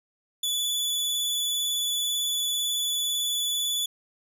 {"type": "tone with vibrato", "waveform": "sawtooth", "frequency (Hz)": 3449, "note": "A7", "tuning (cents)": -35, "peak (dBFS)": -22, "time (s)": [0.43, 3.86], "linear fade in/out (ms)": 5, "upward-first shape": "square", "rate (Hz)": 18, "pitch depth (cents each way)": 13, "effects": []}